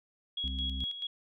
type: tone with tremolo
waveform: sine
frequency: 3322 Hz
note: G#7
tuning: in tune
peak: -32 dBFS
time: 0.37-1.07 s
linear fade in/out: 5 ms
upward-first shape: square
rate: 4.6 Hz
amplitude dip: 60%
type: harmonic tone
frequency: 65.41 Hz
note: C2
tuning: in tune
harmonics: 1 / 3 / 4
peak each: -34 / -45 / -45 dBFS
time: 0.44-0.84 s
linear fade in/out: 0 ms
effects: none